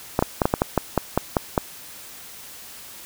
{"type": "clicks", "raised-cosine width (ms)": 1, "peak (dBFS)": -3, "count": 11, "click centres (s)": [0.191, 0.225, 0.418, 0.455, 0.539, 0.619, 0.777, 0.977, 1.176, 1.368, 1.578], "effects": ["white hiss -41 dBFS RMS until 3.05 s"]}